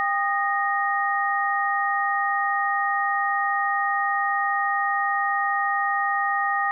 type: tone cluster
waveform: sine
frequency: 799 / 1232 / 1867 Hz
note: G5 / D#6 / A#6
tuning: +33 / -17 / +2 cents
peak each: -25 dBFS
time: 0-6.71 s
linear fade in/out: 0 ms
effects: none